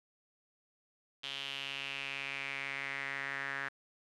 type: tone with band-pass filter sweep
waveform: sawtooth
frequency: 138 Hz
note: C#3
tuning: 7 cents flat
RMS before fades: -40 dBFS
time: 1.23-3.69 s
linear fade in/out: 10 ms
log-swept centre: 3200 to 1700 Hz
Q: 4.8
effects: resampled to 24000 Hz + 11-bit